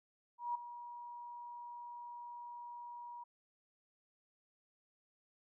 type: tone with ADSR envelope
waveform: sine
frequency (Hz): 958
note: A#5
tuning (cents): +47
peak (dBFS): -33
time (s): 0.38-3.24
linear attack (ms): 170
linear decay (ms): 6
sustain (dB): -13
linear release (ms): 10
effects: none